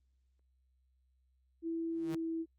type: tone with pitch glide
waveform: sine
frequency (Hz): 330 to 327.2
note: E4 to E4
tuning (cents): +2 to -13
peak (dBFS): -34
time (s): 1.62-2.46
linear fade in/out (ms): 50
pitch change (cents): -15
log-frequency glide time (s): 2.03-2.23
type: tone with exponential growth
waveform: sawtooth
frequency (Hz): 157.2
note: D#3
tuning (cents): +18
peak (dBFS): -34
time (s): 1.9-2.15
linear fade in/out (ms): 2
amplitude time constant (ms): 53
effects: added 64 Hz sine -70 dBFS peak until 2.58 s + Opus 32 kbps